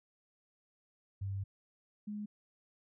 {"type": "tone pair in turn", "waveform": "sine", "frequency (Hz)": [98, 208.7], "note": ["G2", "G#3"], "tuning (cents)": [0, 9], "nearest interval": "octave + minor second", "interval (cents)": 1309, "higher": "second", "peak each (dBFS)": [-35, -38], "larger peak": "first", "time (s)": [[1.21, 1.44], [2.07, 2.26]], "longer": "first", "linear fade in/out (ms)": 10, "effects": []}